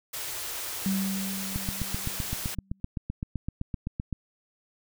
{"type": "band-stop noise", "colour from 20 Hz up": "white", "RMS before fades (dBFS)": -35, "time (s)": [0.13, 2.55], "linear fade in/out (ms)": 10, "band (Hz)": [150, 290], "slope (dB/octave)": 96}
{"type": "tone with exponential decay", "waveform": "sine", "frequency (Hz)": 193.6, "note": "G3", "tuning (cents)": -21, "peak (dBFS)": -23, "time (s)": [0.86, 2.8], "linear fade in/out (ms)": 0, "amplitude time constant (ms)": 420}
{"type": "click train", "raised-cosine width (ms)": 5, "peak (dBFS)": -18, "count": 21, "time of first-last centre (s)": [1.56, 4.127], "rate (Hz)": 7.79}
{"effects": []}